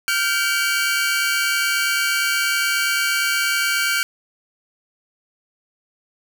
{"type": "tone cluster", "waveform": "sawtooth", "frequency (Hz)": [1403, 1551, 2292], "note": ["F6", "G6", "D7"], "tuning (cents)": [8, -19, -43], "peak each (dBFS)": -19, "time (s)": [0.08, 4.03], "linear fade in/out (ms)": 0, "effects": []}